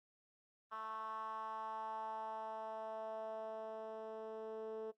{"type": "tone with band-pass filter sweep", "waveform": "10% pulse", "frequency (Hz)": 220, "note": "A3", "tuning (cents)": 0, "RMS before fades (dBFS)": -45, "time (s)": [0.71, 4.92], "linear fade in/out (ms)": 20, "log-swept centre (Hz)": [1200, 440], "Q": 4, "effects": ["noise-tail reverb RT60 0.1 s tail -17 dB re dry", "Opus 32 kbps"]}